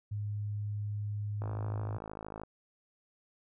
sine tone, 103.83 Hz, G#2, in tune, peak -33 dBFS, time 0.11-1.98 s, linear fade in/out 10 ms
click train, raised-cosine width 1 ms, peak -28 dBFS, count 55, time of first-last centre 1.42-2.435 s, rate 53.2 Hz
effects none

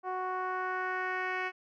10% pulse tone with low-pass filter sweep, 370 Hz, F#4, in tune, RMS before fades -34 dBFS, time 0.03-1.52 s, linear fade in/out 50 ms, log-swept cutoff 920 to 2400 Hz, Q 2, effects none

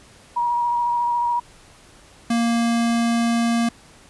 sine tone with vibrato, 956 Hz, A#5, 43 cents sharp, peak -18 dBFS, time 0.36-1.4 s, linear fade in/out 10 ms, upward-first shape square, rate 14 Hz, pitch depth 13 cents each way
square tone, 233.1 Hz, A#3, in tune, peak -18 dBFS, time 2.3-3.69 s, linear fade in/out 5 ms
effects pink hiss -49 dBFS RMS until 4.09 s + resampled to 24000 Hz

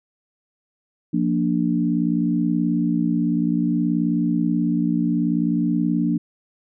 sine chord, Bb major, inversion second, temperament equal, 174.61 / 233.1 / 293.7 Hz, F3 / Bb3 / D4, 0 / 0 / 0 cents, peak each -22 dBFS, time 1.13-6.18 s, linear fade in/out 10 ms, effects none

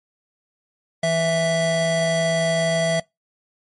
square tone pair together, 164.81 / 659.2 Hz, E3 / E5, 0 / 0 cents, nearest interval 2 octaves, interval 2400 cents, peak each -25 / -19 dBFS, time 1.03-3 s, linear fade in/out 5 ms, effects noise-tail reverb RT60 0.2 s tail -25 dB re dry + MP3 48 kbps

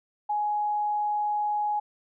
sine tone, 836 Hz, G#5, 11 cents sharp, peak -24 dBFS, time 0.29-1.8 s, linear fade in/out 10 ms, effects none

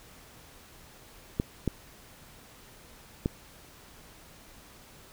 clicks, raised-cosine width 3 ms, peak -13 dBFS, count 3, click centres 1.399 / 1.677 / 3.259 s, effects pink hiss -53 dBFS RMS until 5.12 s

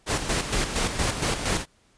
pink noise with tremolo, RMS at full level -24 dBFS, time 0.06-1.66 s, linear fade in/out 50 ms, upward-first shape square, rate 4.3 Hz, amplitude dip 55%, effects pink hiss -62 dBFS RMS until 1.97 s + resampled to 22050 Hz

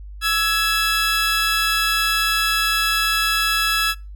20% pulse tone pair together, 1318.5 / 1679.3 Hz, E6 / G#6, 0 / +19 cents, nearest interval major third, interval 419 cents, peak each -15 dBFS, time 0.21-3.95 s, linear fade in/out 50 ms, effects noise-tail reverb RT60 0.3 s tail -25 dB re dry + added 50 Hz sine -33 dBFS peak until 4.15 s

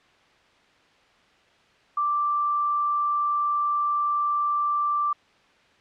sine tone, 1174.7 Hz, D6, in tune, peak -21 dBFS, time 1.97-5.13 s, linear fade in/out 5 ms, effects white hiss -58 dBFS RMS until 5.8 s + low-pass 3000 Hz 12 dB/octave

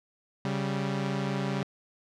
sawtooth tone pair together, 138 / 195.16 Hz, C#3 / G3, -7 / -7 cents, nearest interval tritone, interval 600 cents, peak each -27 / -27 dBFS, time 0.45-1.63 s, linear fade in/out 0 ms, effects low-pass 5000 Hz 12 dB/octave

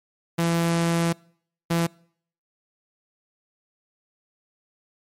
sawtooth tone bursts at uneven times, 168.2 Hz, E3, 35 cents sharp, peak -16 dBFS, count 2, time 0.38-1.13 / 1.7-1.87 s, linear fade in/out 10 ms, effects noise-tail reverb RT60 0.6 s tail -25 dB re dry + MP3 64 kbps

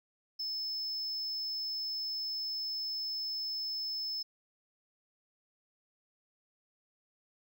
triangle tone, 5240 Hz, E8, 11 cents flat, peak -33 dBFS, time 0.39-4.23 s, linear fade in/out 10 ms, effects none

